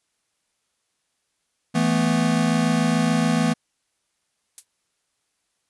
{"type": "chord", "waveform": "square", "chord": "E suspended fourth", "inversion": "none", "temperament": "equal", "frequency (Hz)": [164.81, 220, 246.9], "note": ["E3", "A3", "B3"], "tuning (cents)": [0, 0, 0], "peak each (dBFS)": -23, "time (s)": [1.74, 3.54], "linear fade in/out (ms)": 20}
{"type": "noise with exponential decay", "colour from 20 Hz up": "violet", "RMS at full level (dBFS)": -28, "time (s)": [4.58, 4.65], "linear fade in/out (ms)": 0, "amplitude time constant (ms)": 15}
{"effects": ["white hiss -73 dBFS RMS until 5.69 s", "resampled to 24000 Hz"]}